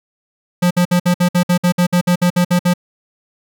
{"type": "tone bursts", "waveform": "square", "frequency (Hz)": 177.2, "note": "F3", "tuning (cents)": 25, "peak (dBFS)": -11, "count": 15, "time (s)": [0.62, 2.738], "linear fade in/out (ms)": 10, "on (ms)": 88, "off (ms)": 57, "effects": []}